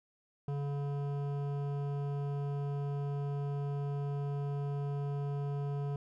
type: tone with hard clipping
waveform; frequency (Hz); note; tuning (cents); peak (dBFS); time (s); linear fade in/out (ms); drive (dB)
sine; 142.1; C#3; +43; -35; 0.48-5.96; 2; 13
effects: none